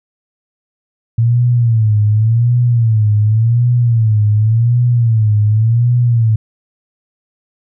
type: tone with vibrato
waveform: sine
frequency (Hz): 113.3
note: A#2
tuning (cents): -49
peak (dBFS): -8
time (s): 1.18-6.36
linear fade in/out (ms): 5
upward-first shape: sine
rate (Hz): 0.89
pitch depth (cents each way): 130
effects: none